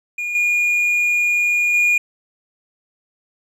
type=tone with level steps; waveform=triangle; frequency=2433 Hz; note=D#7; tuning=39 cents flat; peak=-20 / -13 / -11 dBFS; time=0.18-1.98 s; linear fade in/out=5 ms; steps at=0.35 / 1.74 s; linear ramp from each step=2 ms; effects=none